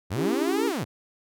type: linear two-way sweep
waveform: sawtooth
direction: up then down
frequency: 78.3 to 480 to 78.3 Hz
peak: -23 dBFS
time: 0.1-0.85 s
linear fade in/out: 20 ms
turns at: 0.66 s
type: chord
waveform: triangle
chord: C# diminished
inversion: none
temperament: just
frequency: 277.2 / 332.6 / 399.1 Hz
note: C#4 / E4 / G4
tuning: 0 / +16 / +31 cents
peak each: -26 dBFS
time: 0.15-0.73 s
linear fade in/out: 50 ms
effects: none